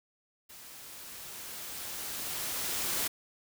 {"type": "noise with level ramp", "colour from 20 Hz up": "white", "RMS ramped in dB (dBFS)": [-50, -31], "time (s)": [0.49, 3.08], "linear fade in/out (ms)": 10, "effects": []}